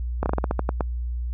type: slowing click train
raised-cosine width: 1 ms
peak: -9 dBFS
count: 10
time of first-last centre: 0.23-0.808 s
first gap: 29 ms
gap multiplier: 1.19
effects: added 60 Hz sine -25 dBFS peak until 1.33 s